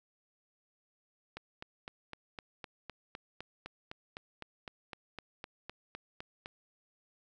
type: click train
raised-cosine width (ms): 0.3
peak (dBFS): -26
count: 21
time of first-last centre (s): 1.37-6.459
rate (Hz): 3.93
effects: none